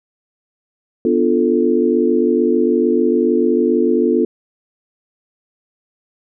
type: chord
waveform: sine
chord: B half-diminished seventh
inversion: none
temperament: equal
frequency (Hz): 246.9 / 293.7 / 349.2 / 440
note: B3 / D4 / F4 / A4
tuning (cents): 0 / 0 / 0 / 0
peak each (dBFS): -17 / -20 / -16 / -17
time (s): 1.05-4.25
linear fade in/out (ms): 2
effects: none